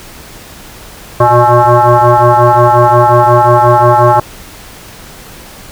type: tone with frequency modulation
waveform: sine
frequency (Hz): 118.2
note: A#2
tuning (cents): +24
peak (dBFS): -3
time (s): 1.2-4.2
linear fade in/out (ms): 5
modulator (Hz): 242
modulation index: 4.5
effects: pink hiss -32 dBFS RMS until 5.71 s